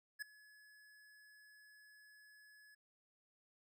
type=tone with ADSR envelope; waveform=square; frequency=1700 Hz; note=G#6; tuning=40 cents sharp; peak=-40 dBFS; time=0.19-2.75 s; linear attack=30 ms; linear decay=6 ms; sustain=-22 dB; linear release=9 ms; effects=none